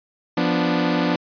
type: chord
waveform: sawtooth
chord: B diminished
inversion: second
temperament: equal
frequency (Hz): 174.61 / 246.9 / 293.7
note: F3 / B3 / D4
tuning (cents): 0 / 0 / 0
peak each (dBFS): -19 / -19 / -18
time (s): 0.37-1.16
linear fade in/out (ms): 5
effects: resampled to 11025 Hz